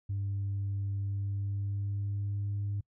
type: tone with pitch glide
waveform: sine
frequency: 99.3 to 101.33 Hz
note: G2 to G#2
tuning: +23 to -42 cents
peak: -29 dBFS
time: 0.09-2.81 s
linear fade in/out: 10 ms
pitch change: +35 cents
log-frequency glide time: 0.98-2.52 s
effects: noise-tail reverb RT60 0.1 s tail -26 dB re dry + tanh soft clip ceiling -28 dBFS